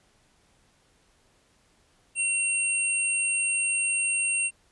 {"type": "tone pair together", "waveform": "sine", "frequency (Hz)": [2734, 8680], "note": ["F7", "C#9"], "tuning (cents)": [-37, -37], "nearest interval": "octave + minor sixth", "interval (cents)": 2000, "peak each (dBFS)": [-26, -26], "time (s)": [2.15, 4.51], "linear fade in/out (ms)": 50, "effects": ["pink hiss -64 dBFS RMS until 4.71 s", "resampled to 24000 Hz"]}